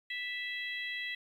harmonic tone, 658 Hz, E5, 3 cents flat, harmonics 3 / 4 / 5 / 6, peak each -37 / -44 / -43 / -47 dBFS, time 0.1-1.15 s, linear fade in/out 5 ms, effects 11-bit

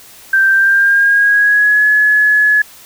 sine tone with pitch glide, 1568 to 1700.1 Hz, G6 to G#6, 0 to +40 cents, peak -7 dBFS, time 0.33-2.62 s, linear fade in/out 5 ms, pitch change +140 cents, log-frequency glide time 0.5-1.86 s, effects white hiss -39 dBFS RMS until 2.85 s

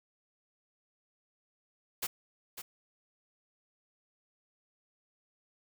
white noise with echo, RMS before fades -34 dBFS, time 2.02-2.07 s, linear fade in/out 10 ms, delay 550 ms, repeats 1, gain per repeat -9 dB, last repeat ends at 2.62 s, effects none

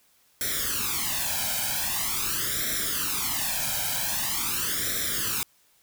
white noise with flanger, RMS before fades -28 dBFS, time 0.41-5.43 s, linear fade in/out 0 ms, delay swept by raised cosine 0.53 to 1.3 ms, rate 0.44 Hz, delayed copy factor +0.9, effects white hiss -63 dBFS RMS until 5.82 s

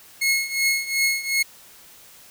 sawtooth tone with tremolo, 2172 Hz, C#7, 36 cents flat, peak -13 dBFS, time 0.21-1.43 s, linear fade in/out 10 ms, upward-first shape triangle, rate 2.7 Hz, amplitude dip 85%, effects white hiss -48 dBFS RMS until 2.3 s

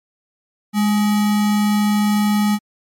sine tone with sample-and-hold, 207.7 Hz, G#3, in tune, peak -13 dBFS, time 0.73-2.59 s, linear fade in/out 50 ms, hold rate 1050 Hz, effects MP3 64 kbps

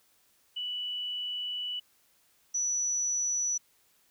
sine tone pair in turn, 2960 / 5920 Hz, F#7 / F#8, 0 / 0 cents, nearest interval octave, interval 1200 cents, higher second, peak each -32 / -27 dBFS, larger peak second, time 0.56-1.8 / 2.54-3.58 s, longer first, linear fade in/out 10 ms, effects white hiss -67 dBFS RMS until 4.1 s

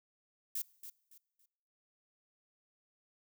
violet noise with echo, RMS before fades -37 dBFS, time 0.55-0.62 s, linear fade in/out 5 ms, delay 280 ms, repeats 3, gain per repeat -11 dB, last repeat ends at 1.46 s, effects noise-tail reverb RT60 1.0 s tail -23 dB re dry

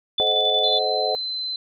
sine tone with tremolo, 3495 Hz, A7, 12 cents flat, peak -18 dBFS, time 0.18-0.79 s, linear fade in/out 5 ms, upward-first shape square, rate 11 Hz, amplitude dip 30%
sine chord, A diminished seventh, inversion none, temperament equal with one note detuned, 431.2 / 523.3 / 622.3 / 740 Hz, A4 / C5 / Eb5 / Gb5, -35 / 0 / 0 / 0 cents, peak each -27 / -27 / -26 / -25 dBFS, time 0.2-1.15 s, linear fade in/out 0 ms
sine tone, 4061 Hz, B7, 48 cents sharp, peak -25 dBFS, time 0.64-1.56 s, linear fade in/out 2 ms
effects none

